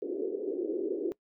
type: band-pass noise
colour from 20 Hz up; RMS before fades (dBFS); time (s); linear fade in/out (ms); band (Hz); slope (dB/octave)
pink; -33; 0.02-1.12; 0; 330 to 440; 48
effects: noise-tail reverb RT60 0.1 s tail -21 dB re dry